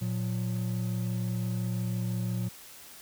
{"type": "tone pair together", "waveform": "triangle", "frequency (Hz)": [115.55, 181.4], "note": ["A#2", "F#3"], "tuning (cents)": [-15, -34], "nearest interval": "minor sixth", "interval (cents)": 781, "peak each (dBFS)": [-28, -31], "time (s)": [0.01, 2.49], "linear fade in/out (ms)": 10, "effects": ["white hiss -49 dBFS RMS until 3.01 s"]}